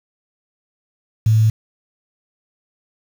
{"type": "tone with quantisation", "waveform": "sine", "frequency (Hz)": 110, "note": "A2", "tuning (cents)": 0, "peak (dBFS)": -10, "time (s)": [1.26, 1.5], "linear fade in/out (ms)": 5, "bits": 6, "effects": []}